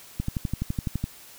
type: click train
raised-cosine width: 5 ms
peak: -14 dBFS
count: 11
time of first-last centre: 0.2-1.04 s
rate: 11.9 Hz
effects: white hiss -48 dBFS RMS until 1.38 s